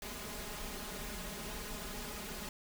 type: noise with comb filter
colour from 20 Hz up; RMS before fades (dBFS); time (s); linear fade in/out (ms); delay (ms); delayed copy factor
pink; -43; 0.02-2.49; 2; 4.8; +0.9
effects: none